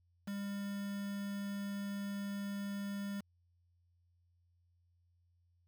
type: tone with quantisation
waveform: triangle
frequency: 200.4 Hz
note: G3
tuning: 38 cents sharp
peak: -36 dBFS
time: 0.27-3.21 s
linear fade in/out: 10 ms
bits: 8
effects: added 87 Hz sine -70 dBFS peak until 5.67 s